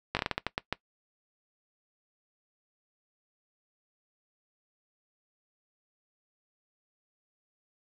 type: slowing click train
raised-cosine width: 0.3 ms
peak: -12 dBFS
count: 10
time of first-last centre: 0.15-0.726 s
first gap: 18 ms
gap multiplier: 1.3
effects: noise-tail reverb RT60 0.1 s tail -20 dB re dry